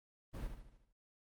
brown noise with echo, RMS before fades -41 dBFS, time 0.33-0.48 s, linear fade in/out 20 ms, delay 75 ms, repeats 6, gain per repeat -6 dB, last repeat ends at 0.93 s, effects Opus 32 kbps

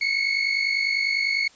35% pulse tone pair together, 2173 / 2223 Hz, C#7 / C#7, -35 / +4 cents, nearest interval unison, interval 39 cents, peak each -22 dBFS, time 0.01-1.48 s, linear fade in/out 5 ms, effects white hiss -53 dBFS RMS until 1.55 s + resampled to 16000 Hz

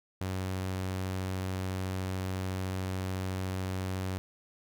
sawtooth tone, 93.8 Hz, F#2, 24 cents sharp, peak -28 dBFS, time 0.21-4.18 s, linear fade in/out 0 ms, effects none

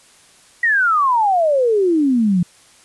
sine exponential sweep, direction down, 1936 to 169.3 Hz, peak -12 dBFS, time 0.63-2.43 s, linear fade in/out 5 ms, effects white hiss -49 dBFS RMS until 2.84 s + resampled to 24000 Hz

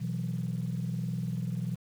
sine chord, B suspended fourth, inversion none, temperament equal, 123.47 / 164.81 / 185 Hz, B2 / E3 / F#3, 0 / 0 / 0 cents, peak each -33 / -33 / -35 dBFS, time 0-1.76 s, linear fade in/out 20 ms, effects tanh soft clip ceiling -24 dBFS + 9-bit

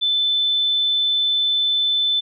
sine tone, 3520 Hz, A7, in tune, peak -16 dBFS, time 0.01-2.21 s, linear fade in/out 20 ms, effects none

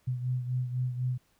sine beating tone pair, 125.4 / 129.4 Hz, B2 / C3, +27 / -19 cents, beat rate 4 Hz, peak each -29 / -36 dBFS, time 0.07-1.18 s, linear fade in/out 10 ms, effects pink hiss -69 dBFS RMS until 1.39 s

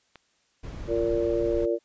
click, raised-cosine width 0.3 ms, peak -29 dBFS, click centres 0.157 s
brown noise, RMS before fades -36 dBFS, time 0.63-1.66 s, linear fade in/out 10 ms
harmonic tone, 115.4 Hz, A#2, 17 cents flat, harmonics 3 / 4 / 5, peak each -26 / -27 / -28 dBFS, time 0.87-1.79 s, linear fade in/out 50 ms
effects white hiss -68 dBFS RMS until 1.84 s + resampled to 16000 Hz

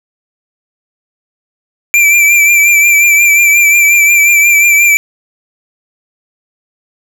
square tone with vibrato, 2349 Hz, D7, in tune, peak -5 dBFS, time 1.94-4.97 s, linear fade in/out 0 ms, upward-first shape triangle, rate 5.6 Hz, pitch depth 45 cents each way, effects none

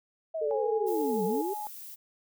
sine linear two-way sweep, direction down then up, 659.3 to 174.61 to 413.4 Hz, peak -30 dBFS, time 0.34-1.54 s, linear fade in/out 10 ms, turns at 1.25 s
sine tone with vibrato, 439.1 Hz, A4, 4 cents flat, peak -28 dBFS, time 0.41-1.42 s, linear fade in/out 10 ms, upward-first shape triangle, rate 12 Hz, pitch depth 56 cents each way
sine tone with pitch glide, 826 to 840.9 Hz, G#5 to G#5, -10 to +21 cents, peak -34 dBFS, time 0.51-1.67 s, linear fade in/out 0 ms, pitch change +31 cents, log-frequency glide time 0.88-1 s
violet noise, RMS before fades -44 dBFS, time 0.86-1.96 s, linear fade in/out 20 ms
effects none

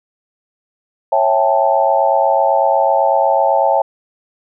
sine chord, A dominant seventh, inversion first, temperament just, 550 / 660 / 792 / 880 Hz, C#5 / E5 / G5 / A5, -14 / +2 / +18 / 0 cents, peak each -16 dBFS, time 1.12-3.82 s, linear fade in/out 5 ms, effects none

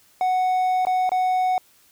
triangle tone with dropouts, 740 Hz, F#5, in tune, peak -16 dBFS, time 0.21-1.58 s, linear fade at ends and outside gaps 1 ms, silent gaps 0.851-0.869 / 1.093-1.118 s, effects white hiss -57 dBFS RMS until 1.91 s

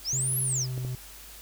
sine linear two-way sweep, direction up then down, 4600 to 11550 to 4600 Hz, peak -26 dBFS, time 0.04-0.67 s, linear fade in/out 50 ms, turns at 0.38 s
triangle tone with pitch glide, 130.81 to 126.79 Hz, C3 to B2, 0 to +46 cents, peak -28 dBFS, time 0.13-0.95 s, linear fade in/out 0 ms, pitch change -54 cents, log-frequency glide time 0.48-0.79 s
clicks, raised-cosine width 2 ms, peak -27 dBFS, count 2, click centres 0.778 / 0.849 s
effects added 50 Hz sine -50 dBFS peak until 1.41 s + white hiss -47 dBFS RMS until 1.41 s

